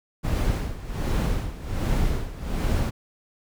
brown noise with tremolo, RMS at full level -22 dBFS, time 0.23-2.91 s, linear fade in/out 20 ms, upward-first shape sine, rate 1.3 Hz, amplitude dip 80%, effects none

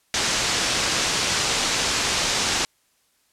white low-pass noise, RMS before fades -23 dBFS, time 0.14-2.65 s, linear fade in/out 0 ms, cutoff 7000 Hz, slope 24 dB/octave, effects white hiss -65 dBFS RMS until 3.32 s + low-pass 12000 Hz 12 dB/octave

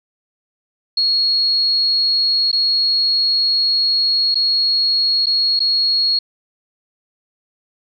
sine tone with dropouts, 4313 Hz, C#8, 48 cents flat, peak -13 dBFS, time 0.97-6.19 s, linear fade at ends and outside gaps 5 ms, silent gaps 2.516-2.528 / 4.345-4.354 / 5.259-5.267 / 5.593-5.602 s, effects none

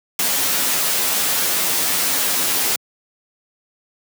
white noise with comb filter, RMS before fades -19 dBFS, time 0.19-2.76 s, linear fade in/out 2 ms, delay 11 ms, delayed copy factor +0.75, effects high-pass 150 Hz 12 dB/octave

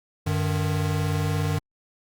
square tone pair together, 95.4 / 152.3 Hz, G2 / D#3, -47 / -37 cents, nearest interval minor sixth, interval 810 cents, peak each -26 dBFS, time 0.26-1.59 s, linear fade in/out 10 ms, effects Opus 48 kbps

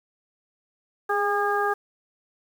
harmonic tone with a mistuned harmonic, 406.3 Hz, G#4, 38 cents flat, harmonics 1 / 2 / 3 / 4, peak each -26 / -26 / -27 / -28 dBFS, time 1.09-1.74 s, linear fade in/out 10 ms, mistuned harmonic 1, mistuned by +24 cents, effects 8-bit

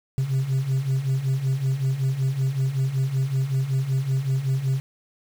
sine beating tone pair, 130 / 135.3 Hz, C3 / C#3, -11 / -42 cents, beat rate 5.3 Hz, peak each -24 / -20 dBFS, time 0.18-4.8 s, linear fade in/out 0 ms, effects tanh soft clip ceiling -18 dBFS + 7-bit

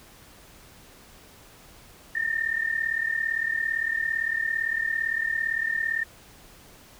sine tone pair together, 1793.3 / 1831 Hz, A6 / A#6, +32 / -32 cents, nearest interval unison, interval 36 cents, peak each -27 / -27 dBFS, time 2.15-6.04 s, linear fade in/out 5 ms, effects pink hiss -51 dBFS RMS until 6.99 s

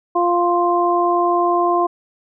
harmonic tone, 349.2 Hz, F4, in tune, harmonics 1 / 2 / 3, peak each -18 / -18 / -18 dBFS, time 0.15-1.87 s, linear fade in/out 10 ms, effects none

